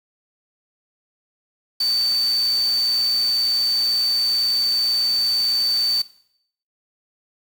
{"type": "tone in noise", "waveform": "sine", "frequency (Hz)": 4559, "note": "C#8", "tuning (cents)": 48, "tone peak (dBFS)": -18, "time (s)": [1.8, 6.02], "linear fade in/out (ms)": 5, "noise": "white", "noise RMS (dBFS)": -35, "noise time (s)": [1.8, 6.02], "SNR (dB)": 14, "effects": ["noise-tail reverb RT60 0.7 s tail -17 dB re dry"]}